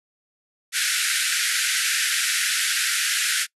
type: band-pass noise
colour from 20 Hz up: pink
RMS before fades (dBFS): -23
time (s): 0.72-3.47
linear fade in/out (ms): 50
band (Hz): 1400 to 12000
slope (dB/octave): 96
effects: noise-tail reverb RT60 0.1 s tail -23 dB re dry